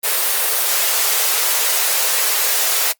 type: high-pass noise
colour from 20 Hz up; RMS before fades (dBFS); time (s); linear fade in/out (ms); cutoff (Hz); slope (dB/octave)
white; -17; 0.03-2.93; 20; 400; 48
effects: noise-tail reverb RT60 0.1 s tail -21 dB re dry + Opus 24 kbps